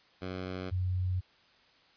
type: tone pair in turn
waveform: 10% pulse / sine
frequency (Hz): 92.5 / 91.7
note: F#2 / F#2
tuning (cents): 0 / -15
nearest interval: unison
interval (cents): 15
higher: first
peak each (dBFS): -28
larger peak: neither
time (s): 0.21-0.71 / 0.71-1.21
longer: neither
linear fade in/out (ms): 20
effects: white hiss -63 dBFS RMS until 1.96 s + resampled to 11025 Hz